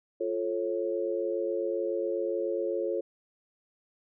sine chord, F augmented, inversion none, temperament just, 349.2 / 436.5 / 545.7 Hz, F4 / A4 / C#5, 0 / -14 / -27 cents, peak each -32 dBFS, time 0.2-3.01 s, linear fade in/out 10 ms, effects none

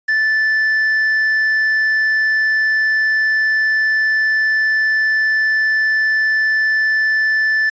triangle tone with quantisation, 1755 Hz, A6, 5 cents flat, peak -11 dBFS, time 0.08-7.7 s, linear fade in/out 10 ms, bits 6, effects resampled to 16000 Hz

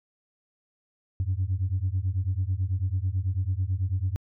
sine beating tone pair, 89.4 / 98.5 Hz, F2 / G2, +41 / +9 cents, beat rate 9.1 Hz, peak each -26 / -26 dBFS, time 1.2-4.16 s, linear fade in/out 0 ms, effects tanh soft clip ceiling -19 dBFS

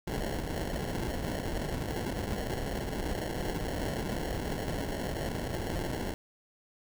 pink noise with sample-and-hold, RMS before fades -34 dBFS, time 0.07-6.14 s, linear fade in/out 5 ms, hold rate 1225 Hz, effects none

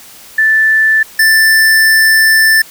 sine / square tone pair in turn, 1760 / 1767.6 Hz, A6 / A6, 0 / +7 cents, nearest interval unison, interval 7 cents, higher second, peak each -6 dBFS, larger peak neither, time 0.38-1.03 / 1.19-2.62 s, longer second, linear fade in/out 5 ms, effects white hiss -36 dBFS RMS until 2.7 s

